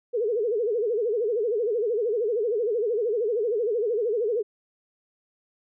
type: tone with vibrato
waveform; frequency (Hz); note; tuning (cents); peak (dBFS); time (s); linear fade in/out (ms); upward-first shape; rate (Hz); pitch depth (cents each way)
sine; 447.8; A4; +30; -22; 0.13-4.43; 20; sine; 13; 170
effects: none